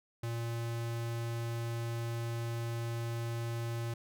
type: tone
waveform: square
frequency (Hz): 116.54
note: A#2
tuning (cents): 0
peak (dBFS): -35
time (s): 0.23-3.94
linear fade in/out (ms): 5
effects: none